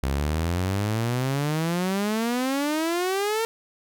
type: exponential sweep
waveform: sawtooth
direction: up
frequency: 65.4 to 459.4 Hz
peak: -19 dBFS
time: 0.03-3.45 s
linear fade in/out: 0 ms
effects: none